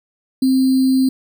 sine tone with sample-and-hold, 262.3 Hz, C4, 4 cents sharp, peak -11 dBFS, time 0.42-1.09 s, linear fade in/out 5 ms, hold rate 4410 Hz, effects none

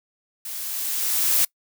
blue noise with level ramp, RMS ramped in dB -33 to -18 dBFS, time 0.45-1.45 s, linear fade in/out 5 ms, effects noise-tail reverb RT60 0.1 s tail -25 dB re dry

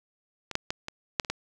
clicks, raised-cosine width 0.2 ms, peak -18 / -8 / -12 / -17 / -6 / -24 / -11 dBFS, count 7, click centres 0.513 / 0.554 / 0.705 / 0.884 / 1.198 / 1.248 / 1.3 s, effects none

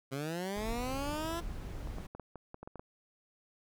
15% pulse linear sweep, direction up, 130.81 to 344.3 Hz, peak -29 dBFS, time 0.11-1.41 s, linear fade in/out 20 ms
brown noise, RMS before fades -41 dBFS, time 0.56-2.07 s, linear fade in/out 10 ms
clicks, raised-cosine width 1 ms, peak -31 dBFS, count 10, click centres 1.873 / 1.984 / 2.15 / 2.197 / 2.357 / 2.544 / 2.63 / 2.675 / 2.757 / 2.795 s
effects none

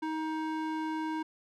square tone with band-pass filter, 314.9 Hz, D#4, 21 cents sharp, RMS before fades -34 dBFS, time 0.02-1.23 s, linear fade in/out 10 ms, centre 780 Hz, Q 0.88, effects none

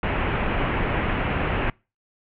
pink low-pass noise, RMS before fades -24 dBFS, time 0.03-1.7 s, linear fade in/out 2 ms, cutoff 2800 Hz, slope 48 dB/octave, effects noise-tail reverb RT60 0.3 s tail -26 dB re dry

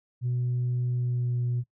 sine tone with pitch glide, 123.47 to 121.91 Hz, B2 to B2, 0 to -22 cents, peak -23 dBFS, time 0.21-1.64 s, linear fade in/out 50 ms, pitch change -22 cents, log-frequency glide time 0.89-1.42 s, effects noise-tail reverb RT60 0.1 s tail -22 dB re dry + tanh soft clip ceiling -22 dBFS

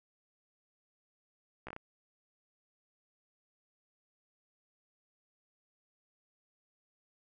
slowing click train, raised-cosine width 0.5 ms, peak -28 dBFS, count 5, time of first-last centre 1.67-1.764 s, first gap 15 ms, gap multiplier 1.31, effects none

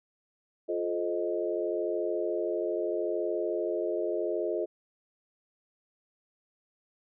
sine chord, F dominant seventh, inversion none, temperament equal with one note detuned, 349.2 / 430 / 523.3 / 622.3 Hz, F4 / A4 / C5 / Eb5, 0 / -40 / 0 / 0 cents, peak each -32 / -33 / -37 / -33 dBFS, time 0.68-4.66 s, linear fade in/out 20 ms, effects none

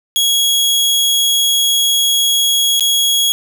sawtooth tone with dropouts, 3322 Hz, G#7, in tune, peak -8 dBFS, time 0.16-3.32 s, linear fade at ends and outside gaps 0 ms, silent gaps 2.796-2.807 s, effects none

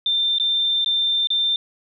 sine tone with dropouts, 3581 Hz, A7, 30 cents sharp, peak -17 dBFS, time 0.06-1.56 s, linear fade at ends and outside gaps 2 ms, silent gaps 0.385-0.398 / 0.846-0.86 / 1.272-1.303 s, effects none

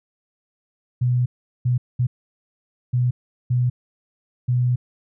sine tone bursts at uneven times, 123.9 Hz, B2, 6 cents sharp, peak -16 dBFS, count 6, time 1.01-1.26 / 1.65-1.78 / 1.99-2.07 / 2.93-3.11 / 3.5-3.7 / 4.48-4.76 s, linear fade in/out 10 ms, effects none

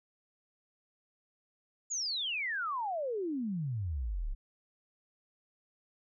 sine exponential sweep, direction down, 7040 to 30.66 Hz, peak -32 dBFS, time 1.9-4.35 s, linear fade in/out 20 ms, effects none

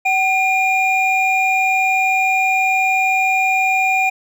triangle tone pair together, 760 / 2413 Hz, F#5 / D7, +46 / +46 cents, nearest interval octave + minor sixth, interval 2000 cents, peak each -15 / -14 dBFS, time 0.05-4.1 s, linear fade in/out 10 ms, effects none

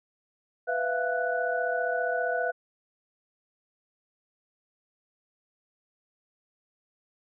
sine tone cluster, 496.7 / 663 / 698 / 1482 Hz, B4 / E5 / F5 / F#6, +10 / +10 / -1 / +2 cents, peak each -31 dBFS, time 0.67-2.52 s, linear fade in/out 20 ms, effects none

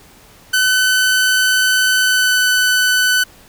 sawtooth tone with pitch glide, 1512 to 1501.6 Hz, F#6 to F#6, +37 to +25 cents, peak -8 dBFS, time 0.53-3.24 s, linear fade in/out 10 ms, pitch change -12 cents, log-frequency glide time 1.99-2.39 s, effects pink hiss -45 dBFS RMS until 3.48 s

